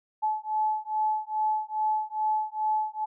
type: beating tone pair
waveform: sine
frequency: 860 / 862.4 Hz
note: A5 / A5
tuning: -40 / -35 cents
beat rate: 2.4 Hz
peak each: -28 dBFS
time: 0.22-3.06 s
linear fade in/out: 20 ms
effects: none